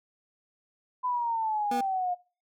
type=exponential sweep; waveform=sine; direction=down; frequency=1010 to 708 Hz; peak=-26 dBFS; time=1.03-2.15 s; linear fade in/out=20 ms
type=tone; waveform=25% pulse; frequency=242.7 Hz; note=B3; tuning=30 cents flat; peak=-27 dBFS; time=1.71-1.81 s; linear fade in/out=5 ms
effects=noise-tail reverb RT60 0.4 s tail -24 dB re dry